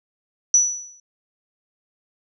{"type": "tone with exponential decay", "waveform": "sine", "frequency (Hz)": 5920, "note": "F#8", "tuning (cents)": 0, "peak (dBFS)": -9, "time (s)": [0.54, 1], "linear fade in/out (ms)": 2, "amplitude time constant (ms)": 98, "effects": []}